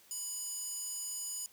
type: tone with high-pass filter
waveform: square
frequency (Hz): 988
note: B5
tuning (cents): 0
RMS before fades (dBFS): -40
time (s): 0.11-1.46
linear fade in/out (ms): 0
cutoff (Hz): 7200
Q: 3.3
effects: white hiss -62 dBFS RMS until 1.52 s